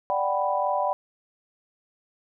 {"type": "chord", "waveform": "sine", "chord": "G major seventh", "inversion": "second", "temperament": "equal", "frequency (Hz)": [587.3, 740, 784, 987.8], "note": ["D5", "F#5", "G5", "B5"], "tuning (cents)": [0, 0, 0, 0], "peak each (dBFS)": [-27, -29, -28, -27], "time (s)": [0.1, 0.93], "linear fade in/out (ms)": 0, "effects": []}